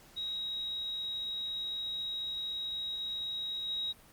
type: tone with level steps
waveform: sine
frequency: 3809 Hz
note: A#7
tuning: 37 cents sharp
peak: -34 / -32 dBFS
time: 0.16-3.93 s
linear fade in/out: 20 ms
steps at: 3.68 s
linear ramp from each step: 5 ms
effects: pink hiss -58 dBFS RMS until 4.12 s + Opus 48 kbps